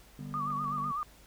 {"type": "chord", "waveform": "triangle", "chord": "G major", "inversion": "second", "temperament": "just", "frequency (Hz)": [147, 196, 245], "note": ["D3", "G3", "B3"], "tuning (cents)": [2, 0, -14], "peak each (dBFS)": [-39, -43, -42], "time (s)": [0.19, 0.92], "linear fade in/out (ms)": 2}
{"type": "tone with vibrato", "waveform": "sine", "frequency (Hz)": 1174.7, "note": "D6", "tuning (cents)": 0, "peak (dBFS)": -31, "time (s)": [0.34, 1.03], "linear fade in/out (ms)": 0, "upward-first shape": "sine", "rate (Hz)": 8, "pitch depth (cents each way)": 91}
{"type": "clicks", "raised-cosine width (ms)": 0.5, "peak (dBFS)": -38, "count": 5, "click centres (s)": [0.504, 0.643, 0.682, 0.783, 0.842]}
{"effects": ["added 50 Hz sine -58 dBFS peak until 1.26 s", "pink hiss -58 dBFS RMS until 1.26 s"]}